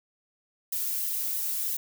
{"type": "noise with flanger", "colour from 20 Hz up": "violet", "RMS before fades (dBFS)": -30, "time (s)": [0.72, 1.77], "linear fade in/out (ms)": 5, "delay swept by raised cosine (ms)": [0.98, 3.78], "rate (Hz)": 3, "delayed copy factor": 0.9, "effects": []}